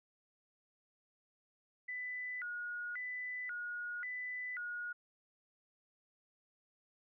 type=tone with vibrato; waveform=sine; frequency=1697 Hz; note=G#6; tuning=37 cents sharp; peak=-39 dBFS; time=1.88-4.93 s; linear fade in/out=10 ms; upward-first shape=square; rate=0.93 Hz; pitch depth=280 cents each way; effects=none